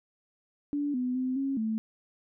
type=tone with pitch steps; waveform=sine; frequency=289.2 / 250.7 / 256.7 / 272.4 / 220.3 Hz; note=D4 / B3 / C4 / C#4 / A3; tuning=-27 / +26 / -33 / -30 / +2 cents; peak=-27 dBFS; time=0.73-1.78 s; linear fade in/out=0 ms; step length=210 ms; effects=none